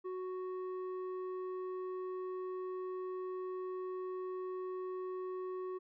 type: tone with low-pass filter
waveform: square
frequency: 370 Hz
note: F#4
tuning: in tune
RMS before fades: -41 dBFS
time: 0.04-5.79 s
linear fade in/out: 20 ms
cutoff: 860 Hz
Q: 2.2
effects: none